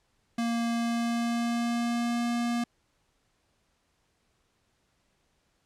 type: tone with pitch glide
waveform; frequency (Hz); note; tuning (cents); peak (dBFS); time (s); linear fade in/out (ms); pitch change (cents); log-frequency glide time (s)
square; 233.1 to 237.3; A#3 to A#3; 0 to +31; -27; 0.38-2.64; 5; +31; 0.72-2.26
effects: pink hiss -72 dBFS RMS until 5.65 s + low-pass 9000 Hz 12 dB/octave